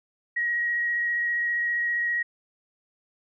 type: tone with vibrato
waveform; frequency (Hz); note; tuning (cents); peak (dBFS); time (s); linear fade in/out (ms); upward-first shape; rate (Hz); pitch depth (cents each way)
sine; 1898; A#6; +31; -23; 0.36-2.23; 10; sine; 15; 10
effects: none